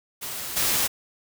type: noise with level steps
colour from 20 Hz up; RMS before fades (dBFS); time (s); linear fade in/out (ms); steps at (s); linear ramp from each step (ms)
white; -33 / -23; 0.21-0.88; 20; 0.56; 10
effects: none